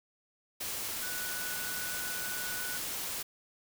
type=tone in noise; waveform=sine; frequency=1480 Hz; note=F#6; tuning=in tune; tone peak=-40 dBFS; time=1.02-2.78 s; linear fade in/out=10 ms; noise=white; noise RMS=-37 dBFS; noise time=0.6-3.23 s; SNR=-6 dB; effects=none